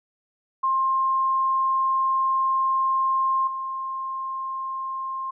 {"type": "tone with level steps", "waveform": "sine", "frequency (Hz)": 1060, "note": "C6", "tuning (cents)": 22, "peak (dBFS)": [-19, -27], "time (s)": [0.63, 5.31], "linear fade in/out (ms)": 10, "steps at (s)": 3.47, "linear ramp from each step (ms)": 5, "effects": []}